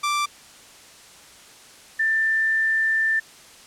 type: tone pair in turn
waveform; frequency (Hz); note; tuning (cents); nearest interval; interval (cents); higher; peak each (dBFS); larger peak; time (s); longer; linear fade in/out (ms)
sawtooth / sine; 1174.7 / 1780.3; D6 / A6; 0 / +20; perfect fifth; 720; second; -17 / -18; first; 0.03-0.26 / 1.99-3.2; second; 10
effects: white hiss -47 dBFS RMS until 3.66 s + low-pass 9000 Hz 12 dB/octave